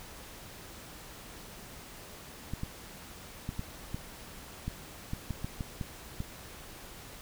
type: clicks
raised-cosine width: 5 ms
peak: -22 dBFS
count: 12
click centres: 2.536 / 2.634 / 3.491 / 3.594 / 3.945 / 4.68 / 5.134 / 5.307 / 5.445 / 5.608 / 5.812 / 6.204 s
effects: pink hiss -48 dBFS RMS until 7.21 s